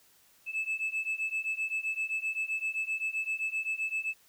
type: beating tone pair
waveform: sine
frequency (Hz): 2611 / 2618.7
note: E7 / E7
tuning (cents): -17 / -12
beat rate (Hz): 7.7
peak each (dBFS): -32 / -31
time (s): 0.46-4.14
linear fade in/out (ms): 50
effects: tanh soft clip ceiling -27 dBFS + white hiss -63 dBFS RMS until 4.28 s